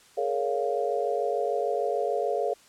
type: chord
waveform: sine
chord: Bb minor seventh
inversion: third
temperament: just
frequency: 419.5 / 466.2 / 559.4 / 699.2 Hz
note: Ab4 / Bb4 / Db5 / F5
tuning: +17 / 0 / +16 / +2 cents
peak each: -30 dBFS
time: 0.17-2.54 s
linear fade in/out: 10 ms
effects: white hiss -56 dBFS RMS until 2.68 s + low-pass 9000 Hz 12 dB/octave